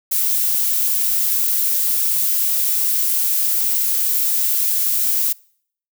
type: noise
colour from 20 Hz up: violet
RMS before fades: -18 dBFS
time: 0.11-5.33 s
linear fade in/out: 10 ms
effects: noise-tail reverb RT60 0.6 s tail -25 dB re dry